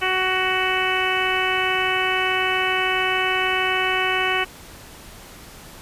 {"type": "harmonic tone", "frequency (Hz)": 373.2, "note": "F#4", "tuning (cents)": 15, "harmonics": [1, 2, 3, 4, 5, 6, 7, 8], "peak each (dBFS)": [-27, -27, -27, -27, -27, -27, -27, -27], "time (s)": [0.01, 4.45], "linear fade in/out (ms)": 20, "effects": ["pink hiss -42 dBFS RMS until 5.81 s", "resampled to 32000 Hz"]}